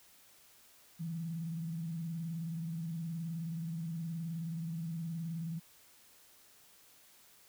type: tone with vibrato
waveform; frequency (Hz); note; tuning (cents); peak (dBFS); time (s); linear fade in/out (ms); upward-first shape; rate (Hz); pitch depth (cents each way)
sine; 164.81; E3; 0; -36; 0.99-5.6; 20; square; 19; 58
effects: white hiss -62 dBFS RMS until 7.48 s